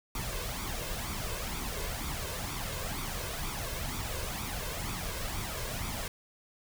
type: noise with flanger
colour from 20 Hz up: pink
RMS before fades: -36 dBFS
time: 0.15-6.08 s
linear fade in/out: 2 ms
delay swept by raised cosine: 0.85 to 1.95 ms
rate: 2.1 Hz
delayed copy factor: +0.6
effects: none